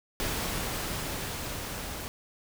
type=noise with level ramp; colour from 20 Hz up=pink; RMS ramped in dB=-31 to -38 dBFS; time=0.2-2.08 s; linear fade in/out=0 ms; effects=none